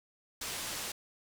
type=low-pass noise; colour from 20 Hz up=white; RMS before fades=-39 dBFS; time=0.41-0.92 s; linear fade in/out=5 ms; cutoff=8700 Hz; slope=12 dB/octave; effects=none